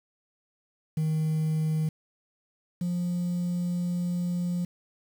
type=tone pair in turn; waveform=sine; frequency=156.9 / 176.11 Hz; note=D#3 / F3; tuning=+15 / +15 cents; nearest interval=major second; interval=200 cents; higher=second; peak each=-21 / -24 dBFS; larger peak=first; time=0.97-1.89 / 2.81-4.65 s; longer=second; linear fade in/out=5 ms; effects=tanh soft clip ceiling -23 dBFS + 8-bit